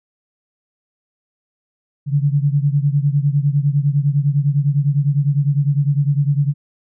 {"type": "beating tone pair", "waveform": "sine", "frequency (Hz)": [140, 149.9], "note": ["C#3", "D3"], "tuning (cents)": [18, 36], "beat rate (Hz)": 9.9, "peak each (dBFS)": [-15, -18], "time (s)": [2.06, 6.54], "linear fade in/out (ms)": 50, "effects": []}